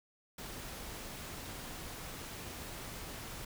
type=noise; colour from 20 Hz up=pink; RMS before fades=-45 dBFS; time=0.38-3.45 s; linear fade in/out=5 ms; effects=none